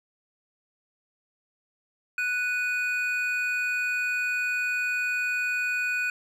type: tone pair together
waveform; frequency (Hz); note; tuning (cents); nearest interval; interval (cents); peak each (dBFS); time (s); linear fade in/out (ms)
triangle; 1480 / 2480; F#6 / D#7; 0 / -6; major sixth; 894; -26; 2.18-6.1; 2
effects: resampled to 32000 Hz